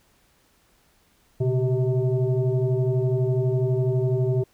sine tone with frequency modulation, 123.47 Hz, B2, in tune, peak -19 dBFS, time 1.4-4.44 s, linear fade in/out 10 ms, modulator 259 Hz, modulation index 1.2, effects pink hiss -62 dBFS RMS until 4.53 s

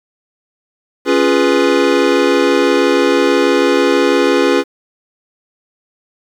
square chord, C# dominant seventh, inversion none, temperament equal, 277.2 / 349.2 / 415.3 / 493.9 Hz, C#4 / E#4 / G#4 / B4, 0 / 0 / 0 / 0 cents, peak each -16 dBFS, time 1.05-4.64 s, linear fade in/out 50 ms, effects low-pass 5000 Hz 12 dB/octave + 7-bit

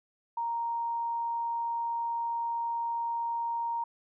sine tone, 932.3 Hz, A#5, in tune, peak -29 dBFS, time 0.37-3.84 s, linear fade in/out 5 ms, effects none

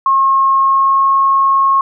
sine tone with pitch glide, 1080 to 1087.5 Hz, C#6 to C#6, -45 to -33 cents, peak -8 dBFS, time 0.06-1.81 s, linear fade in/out 2 ms, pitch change +12 cents, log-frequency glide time 0.53-1.09 s, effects none

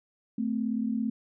sine tone pair together, 220 / 258.1 Hz, A3 / C4, 0 / -23 cents, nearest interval minor third, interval 277 cents, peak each -28 / -31 dBFS, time 0.38-1.1 s, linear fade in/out 5 ms, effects none

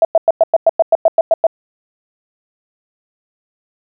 sine tone bursts, 657 Hz, E5, 6 cents flat, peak -5 dBFS, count 12, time 0.02-1.468 s, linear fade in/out 2 ms, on 29 ms, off 100 ms, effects none

